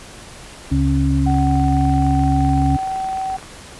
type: harmonic tone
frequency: 68.3 Hz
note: C#2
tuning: 25 cents flat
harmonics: 1 / 2 / 4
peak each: -18 / -18 / -18 dBFS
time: 0.71-2.77 s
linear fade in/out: 10 ms
type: tone with pitch glide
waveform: sine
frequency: 751 to 762.8 Hz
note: F#5 to G5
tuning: +26 to -47 cents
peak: -20 dBFS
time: 1.26-3.37 s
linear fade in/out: 10 ms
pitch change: +27 cents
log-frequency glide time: 1.68-2.51 s
type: click train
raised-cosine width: 0.5 ms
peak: -21 dBFS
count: 51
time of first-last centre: 1.3-3.428 s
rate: 23.5 Hz
effects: pink hiss -38 dBFS RMS until 3.79 s + resampled to 24000 Hz